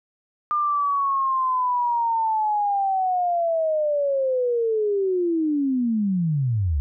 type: linear sweep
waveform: sine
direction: down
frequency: 1207 to 66.5 Hz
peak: -19 dBFS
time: 0.51-6.8 s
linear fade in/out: 0 ms
effects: none